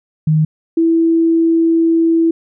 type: tone pair in turn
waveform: sine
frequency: 155.56 / 329.6 Hz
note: D#3 / E4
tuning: 0 / 0 cents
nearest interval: octave + minor second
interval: 1300 cents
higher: second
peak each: -9 dBFS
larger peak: neither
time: 0.27-0.45 / 0.77-2.31 s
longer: second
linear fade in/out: 5 ms
effects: none